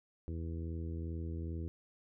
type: harmonic tone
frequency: 82.41 Hz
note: E2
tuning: in tune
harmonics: 1 / 2 / 3 / 4 / 5 / 6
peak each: -38 / -46 / -49 / -47 / -53 / -57 dBFS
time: 0.28-1.68 s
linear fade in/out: 0 ms
effects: none